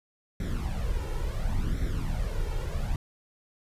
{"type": "noise with flanger", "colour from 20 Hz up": "brown", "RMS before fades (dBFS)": -29, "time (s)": [0.4, 2.96], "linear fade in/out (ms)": 2, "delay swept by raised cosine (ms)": [0.52, 2.22], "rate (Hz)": 0.71, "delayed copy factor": 0.7, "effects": ["resampled to 32000 Hz"]}